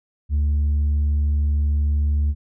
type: tone with tanh clipping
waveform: triangle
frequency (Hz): 73.42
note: D2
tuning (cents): 0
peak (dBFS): -17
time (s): 0.29-2.35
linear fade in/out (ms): 50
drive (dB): 7
effects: none